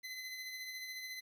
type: tone with tremolo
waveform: 25% pulse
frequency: 2034 Hz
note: C7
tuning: 50 cents flat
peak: -38 dBFS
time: 0.03-1.21 s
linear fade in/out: 20 ms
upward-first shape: sine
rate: 14 Hz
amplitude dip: 35%
effects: 12-bit